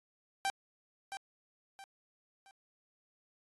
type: tone with echo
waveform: sawtooth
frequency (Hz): 783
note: G5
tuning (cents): -2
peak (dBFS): -27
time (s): 0.45-0.5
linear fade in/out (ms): 0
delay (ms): 670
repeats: 3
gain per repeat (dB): -9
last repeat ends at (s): 2.51
effects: AAC 32 kbps